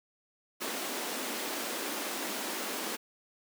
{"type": "high-pass noise", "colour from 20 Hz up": "pink", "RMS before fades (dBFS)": -36, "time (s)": [0.6, 2.97], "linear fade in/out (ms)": 20, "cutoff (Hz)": 220, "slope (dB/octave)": 48, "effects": []}